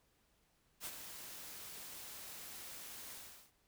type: noise with ADSR envelope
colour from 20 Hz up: white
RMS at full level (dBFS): -43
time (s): 0.8-3.52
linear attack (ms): 60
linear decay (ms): 42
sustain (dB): -7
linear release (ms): 390
effects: pink hiss -75 dBFS RMS until 3.67 s